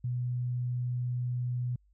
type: tone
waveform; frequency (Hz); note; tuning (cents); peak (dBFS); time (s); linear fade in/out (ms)
sine; 123.47; B2; 0; -29; 0.04-1.76; 5
effects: added 50 Hz sine -62 dBFS peak until 1.93 s